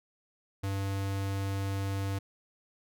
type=tone; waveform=square; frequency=98 Hz; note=G2; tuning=in tune; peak=-31 dBFS; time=0.63-2.19 s; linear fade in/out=10 ms; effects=none